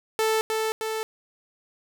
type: tone with echo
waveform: sawtooth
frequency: 440 Hz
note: A4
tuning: in tune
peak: -17 dBFS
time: 0.19-0.41 s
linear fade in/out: 0 ms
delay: 310 ms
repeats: 2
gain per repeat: -3 dB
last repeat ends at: 1.03 s
effects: none